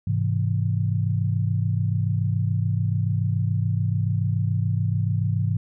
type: chord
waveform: sine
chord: Ab augmented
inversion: none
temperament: equal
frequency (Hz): 103.83 / 130.81 / 164.81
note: Ab2 / C3 / E3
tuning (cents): 0 / 0 / 0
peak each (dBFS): -22 / -26 / -27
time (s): 0.07-5.57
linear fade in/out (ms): 5
effects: none